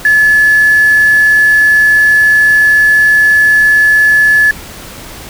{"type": "tone with quantisation", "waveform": "sine", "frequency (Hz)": 1717, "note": "A6", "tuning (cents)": -43, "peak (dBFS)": -4, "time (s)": [0.05, 4.51], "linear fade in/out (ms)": 2, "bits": 4, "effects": ["pink hiss -29 dBFS RMS until 5.29 s"]}